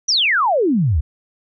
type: exponential sweep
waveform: sine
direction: down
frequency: 6110 to 64.6 Hz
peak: -13 dBFS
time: 0.08-1.01 s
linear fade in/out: 10 ms
effects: none